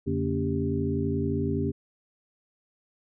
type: tone cluster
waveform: sine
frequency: 88.5 / 144.2 / 233.7 / 285.3 / 395.3 Hz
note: F2 / D3 / A#3 / C#4 / G4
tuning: +23 / -31 / +5 / +50 / +15 cents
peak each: -31 dBFS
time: 0.06-1.72 s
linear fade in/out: 20 ms
effects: none